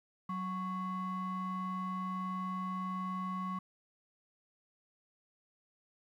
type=ring-modulated tone; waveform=triangle; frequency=460.7 Hz; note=A#4; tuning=20 cents flat; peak=-30 dBFS; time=0.29-3.59 s; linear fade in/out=5 ms; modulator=647 Hz; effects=12-bit